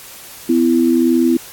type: tone pair together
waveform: sine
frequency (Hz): 252.5 / 333.7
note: B3 / E4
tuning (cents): +39 / +21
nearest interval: perfect fourth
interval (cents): 482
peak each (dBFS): -13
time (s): 0.49-1.37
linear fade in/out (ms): 5
effects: white hiss -36 dBFS RMS until 1.52 s + AAC 64 kbps